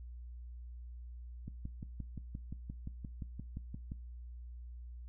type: click train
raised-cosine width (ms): 5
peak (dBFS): -30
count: 15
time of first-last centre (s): 1.48-3.919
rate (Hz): 5.74
effects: noise-tail reverb RT60 0.3 s tail -20 dB re dry + added 60 Hz sine -45 dBFS peak until 5.08 s